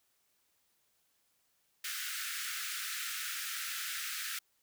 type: high-pass noise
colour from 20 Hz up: pink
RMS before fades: -39 dBFS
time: 1.84-4.39 s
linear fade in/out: 5 ms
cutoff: 1300 Hz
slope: 96 dB/octave
effects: white hiss -75 dBFS RMS until 4.62 s